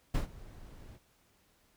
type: noise with ADSR envelope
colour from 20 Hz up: brown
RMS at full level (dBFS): -28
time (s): 0.14-0.99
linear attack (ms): 9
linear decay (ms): 120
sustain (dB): -22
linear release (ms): 39
effects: pink hiss -69 dBFS RMS until 1.76 s